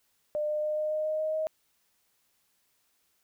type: tone with pitch steps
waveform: sine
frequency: 601 / 604.8 / 608.7 / 612.6 / 616.5 / 620.4 / 624.4 / 628.3 Hz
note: D5 / D#5 / D#5 / D#5 / D#5 / D#5 / D#5 / D#5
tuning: +40 / -49 / -38 / -27 / -16 / -5 / +6 / +17 cents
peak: -27 dBFS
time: 0.35-1.47 s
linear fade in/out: 0 ms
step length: 140 ms
effects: white hiss -72 dBFS RMS until 3.23 s